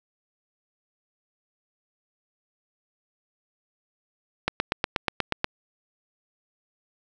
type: click train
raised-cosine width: 0.3 ms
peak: -6 dBFS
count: 9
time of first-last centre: 4.48-5.444 s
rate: 8.3 Hz
effects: none